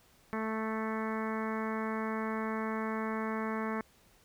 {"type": "harmonic tone", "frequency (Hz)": 220, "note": "A3", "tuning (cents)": 0, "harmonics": [1, 2, 3, 4, 5, 6, 7, 8, 9, 10], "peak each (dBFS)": [-35, -39, -44, -43, -41, -44, -48, -45, -49, -49], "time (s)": [0.33, 3.81], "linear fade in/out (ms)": 0, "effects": ["pink hiss -64 dBFS RMS until 4.24 s"]}